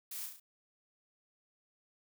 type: noise with echo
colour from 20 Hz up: blue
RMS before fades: -43 dBFS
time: 0.11-0.26 s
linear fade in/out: 5 ms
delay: 35 ms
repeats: 4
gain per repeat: -4 dB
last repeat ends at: 0.4 s
effects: none